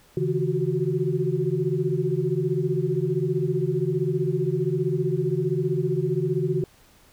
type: tone cluster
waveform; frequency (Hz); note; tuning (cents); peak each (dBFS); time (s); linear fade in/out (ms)
sine; 140 / 161.3 / 362.1 / 377.4; C#3 / E3 / F#4 / F#4; +18 / -37 / -37 / +34; -27; 0.17-6.64; 2
effects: pink hiss -56 dBFS RMS until 7.12 s